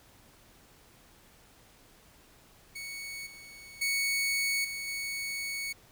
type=tone with level steps; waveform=sawtooth; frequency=2222 Hz; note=C#7; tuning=4 cents sharp; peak=-35 / -44 / -24 / -32 / -30 dBFS; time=2.75-5.73 s; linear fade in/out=10 ms; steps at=3.26 / 3.81 / 4.64 / 4.87 s; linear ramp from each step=10 ms; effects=pink hiss -59 dBFS RMS until 5.91 s